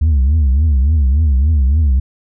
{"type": "tone with vibrato", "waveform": "sine", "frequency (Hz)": 71.9, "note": "D2", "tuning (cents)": -36, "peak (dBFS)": -6, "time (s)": [0.01, 2], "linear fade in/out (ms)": 10, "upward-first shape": "triangle", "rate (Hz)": 3.5, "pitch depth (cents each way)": 240, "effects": ["tanh soft clip ceiling -8 dBFS"]}